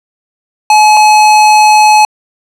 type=tone pair in turn; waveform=square; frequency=852 / 852 Hz; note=G#5 / G#5; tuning=+44 / +44 cents; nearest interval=unison; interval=0 cents; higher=neither; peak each=-3 dBFS; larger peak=neither; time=0.7-0.97 / 0.97-2.05 s; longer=second; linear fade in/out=2 ms; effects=low-pass 9000 Hz 12 dB/octave